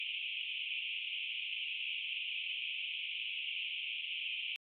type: band-pass noise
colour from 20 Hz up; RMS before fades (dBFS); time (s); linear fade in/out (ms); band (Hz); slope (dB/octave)
pink; -40; 0-4.56; 0; 2400 to 3200; 96
effects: AAC 48 kbps